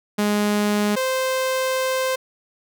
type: tone pair in turn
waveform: sawtooth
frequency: 207.7 / 520.5 Hz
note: G#3 / C5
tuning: 0 / -9 cents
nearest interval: octave + major third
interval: 1591 cents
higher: second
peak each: -14 / -16 dBFS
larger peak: first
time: 0.18-0.96 / 0.96-2.16 s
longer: second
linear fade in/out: 10 ms
effects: none